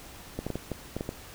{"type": "clicks", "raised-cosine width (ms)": 2, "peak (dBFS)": -18, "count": 8, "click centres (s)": [0.39, 0.466, 0.503, 0.556, 0.717, 0.966, 1.009, 1.091], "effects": ["pink hiss -47 dBFS RMS until 1.34 s"]}